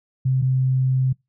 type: tone pair in turn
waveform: sine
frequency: 130.81 / 130.33 Hz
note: C3 / C3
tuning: 0 / -6 cents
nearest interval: unison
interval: 6 cents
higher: first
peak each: -16 dBFS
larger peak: neither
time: 0.25-0.42 / 0.42-1.13 s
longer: second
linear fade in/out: 10 ms
effects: noise-tail reverb RT60 0.2 s tail -25 dB re dry